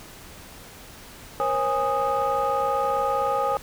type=tone cluster; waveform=sine; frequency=480.1 / 540 / 821 / 1243 Hz; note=B4 / C#5 / G#5 / D#6; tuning=-49 / -45 / -20 / -2 cents; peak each=-29 / -25 / -24 / -25 dBFS; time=1.4-3.57 s; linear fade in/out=0 ms; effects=tanh soft clip ceiling -15 dBFS + pink hiss -44 dBFS RMS until 3.62 s